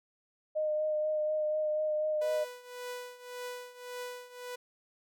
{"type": "tone with vibrato", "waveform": "sine", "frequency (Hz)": 613, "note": "D#5", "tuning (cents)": -26, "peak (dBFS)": -28, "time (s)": [0.55, 2.45], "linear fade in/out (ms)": 20, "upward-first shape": "sine", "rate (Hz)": 4.1, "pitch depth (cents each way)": 15}
{"type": "tone with tremolo", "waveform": "sawtooth", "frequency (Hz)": 493.9, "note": "B4", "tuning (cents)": 0, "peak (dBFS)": -33, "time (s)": [2.21, 4.56], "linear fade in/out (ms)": 10, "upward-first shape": "triangle", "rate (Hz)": 1.8, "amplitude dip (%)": 85}
{"effects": []}